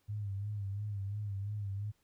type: tone with vibrato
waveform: sine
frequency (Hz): 101.5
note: G#2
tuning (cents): -39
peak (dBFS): -35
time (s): 0.08-1.92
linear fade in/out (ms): 20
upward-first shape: sine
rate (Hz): 2.9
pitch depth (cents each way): 68
effects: pink hiss -75 dBFS RMS until 2.03 s